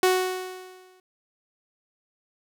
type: tone with exponential decay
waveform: sawtooth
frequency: 370 Hz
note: F#4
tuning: in tune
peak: -12 dBFS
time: 0.03-1 s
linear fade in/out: 2 ms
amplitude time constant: 210 ms
effects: none